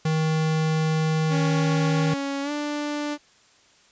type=tone; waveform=square; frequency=157.8 Hz; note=D#3; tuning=25 cents sharp; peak=-21 dBFS; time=0.05-2.14 s; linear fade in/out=5 ms
type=tone with pitch glide; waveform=sawtooth; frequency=278 to 294.5 Hz; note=C#4 to D4; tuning=+5 to +5 cents; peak=-22 dBFS; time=1.29-3.18 s; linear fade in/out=50 ms; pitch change=+100 cents; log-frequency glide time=2.42-2.51 s
effects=white hiss -57 dBFS RMS until 3.91 s + resampled to 16000 Hz